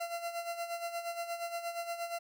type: tone with tremolo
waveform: 40% pulse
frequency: 683 Hz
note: F5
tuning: 39 cents flat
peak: -33 dBFS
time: 0-2.19 s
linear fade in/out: 10 ms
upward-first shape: sine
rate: 8.5 Hz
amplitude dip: 65%
effects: none

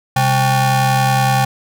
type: ring-modulated tone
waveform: 40% pulse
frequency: 329.6 Hz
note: E4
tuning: in tune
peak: -8 dBFS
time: 0.16-1.45 s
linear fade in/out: 5 ms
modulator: 459 Hz
effects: none

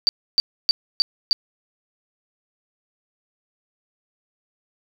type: tone bursts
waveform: sine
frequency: 4629 Hz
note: D8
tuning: 26 cents flat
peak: -13 dBFS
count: 5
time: 0.07-1.33 s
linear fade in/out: 0 ms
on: 20 ms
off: 290 ms
effects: 8-bit

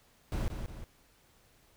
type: noise with echo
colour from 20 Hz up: brown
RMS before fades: -32 dBFS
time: 0.32-0.48 s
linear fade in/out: 0 ms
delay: 180 ms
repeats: 2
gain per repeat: -6 dB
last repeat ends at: 0.84 s
effects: pink hiss -65 dBFS RMS until 1.76 s

